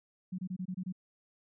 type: tone bursts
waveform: sine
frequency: 184.1 Hz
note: F#3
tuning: 8 cents flat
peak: -34 dBFS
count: 7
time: 0.32-0.925 s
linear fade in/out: 10 ms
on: 65 ms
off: 25 ms
effects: none